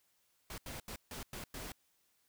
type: noise bursts at uneven times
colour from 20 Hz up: pink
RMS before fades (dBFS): -45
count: 6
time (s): 0.5-0.58 / 0.66-0.8 / 0.88-0.96 / 1.11-1.23 / 1.33-1.44 / 1.54-1.72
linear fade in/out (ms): 2
effects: white hiss -75 dBFS RMS until 2.28 s